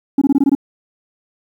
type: tone bursts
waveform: sine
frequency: 277 Hz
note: C#4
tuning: 1 cent flat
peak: -6 dBFS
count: 7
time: 0.18-0.551 s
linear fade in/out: 5 ms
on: 35 ms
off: 21 ms
effects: tanh soft clip ceiling -8 dBFS + 8-bit